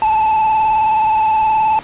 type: tone with vibrato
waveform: triangle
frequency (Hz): 871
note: A5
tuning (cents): -18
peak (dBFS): -9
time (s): 0.02-1.79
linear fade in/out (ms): 0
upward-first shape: square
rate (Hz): 19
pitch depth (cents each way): 25
effects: pink hiss -34 dBFS RMS until 1.83 s + resampled to 8000 Hz